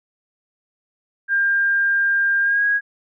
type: tone with pitch glide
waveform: sine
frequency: 1600 to 1646.9 Hz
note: G6 to G#6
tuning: +35 to -15 cents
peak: -15 dBFS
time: 1.28-2.81 s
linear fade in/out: 50 ms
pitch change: +50 cents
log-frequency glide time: 2.41-2.64 s
effects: none